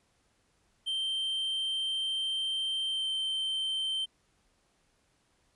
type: tone with pitch glide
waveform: triangle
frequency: 3133 to 3113 Hz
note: G7 to G7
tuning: -2 to -13 cents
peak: -28 dBFS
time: 0.86-4.06 s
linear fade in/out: 20 ms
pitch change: -11 cents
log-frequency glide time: 2.88-3.08 s
effects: pink hiss -71 dBFS RMS until 5.55 s + resampled to 24000 Hz